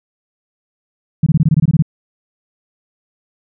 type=tone bursts; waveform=sine; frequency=155.56 Hz; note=D#3; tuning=in tune; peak=-7 dBFS; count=11; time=1.23-1.824 s; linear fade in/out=5 ms; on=34 ms; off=22 ms; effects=none